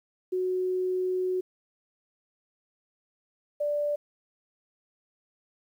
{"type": "tone pair in turn", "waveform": "sine", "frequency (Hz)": [368.6, 587], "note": ["F#4", "D5"], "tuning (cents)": [-7, -1], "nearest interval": "minor sixth", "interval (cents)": 806, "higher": "second", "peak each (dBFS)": -25, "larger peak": "neither", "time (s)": [[0.32, 1.41], [3.6, 3.96]], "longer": "first", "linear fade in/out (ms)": 10, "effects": ["10-bit"]}